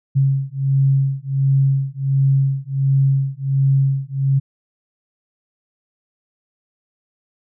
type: beating tone pair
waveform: sine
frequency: 135.6 / 137 Hz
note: C#3 / C#3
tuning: -38 / -20 cents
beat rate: 1.4 Hz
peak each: -17 dBFS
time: 0.15-4.4 s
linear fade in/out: 20 ms
effects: none